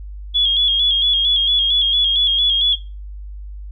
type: tone with vibrato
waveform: sine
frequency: 3328 Hz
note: G#7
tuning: 3 cents sharp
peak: -13 dBFS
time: 0.34-2.76 s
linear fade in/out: 20 ms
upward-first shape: square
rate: 4.4 Hz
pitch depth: 43 cents each way
effects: noise-tail reverb RT60 0.3 s tail -19 dB re dry + added 50 Hz sine -29 dBFS peak until 3.71 s